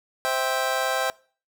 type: chord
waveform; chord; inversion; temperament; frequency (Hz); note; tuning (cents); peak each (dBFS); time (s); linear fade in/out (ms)
25% pulse; C major; none; just; 523.3 / 654.1 / 784.9; C5 / E5 / G5; 0 / -14 / +2; -24; 0.25-1.1; 0
effects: noise-tail reverb RT60 0.4 s tail -22 dB re dry